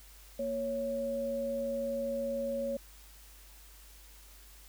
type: tone pair together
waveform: sine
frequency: 233.1 / 554.4 Hz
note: A#3 / C#5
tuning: 0 / 0 cents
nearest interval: octave + minor third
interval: 1500 cents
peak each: -39 / -32 dBFS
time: 0.39-2.77 s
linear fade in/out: 5 ms
effects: added 50 Hz sine -54 dBFS peak until 4.68 s + white hiss -57 dBFS RMS until 4.68 s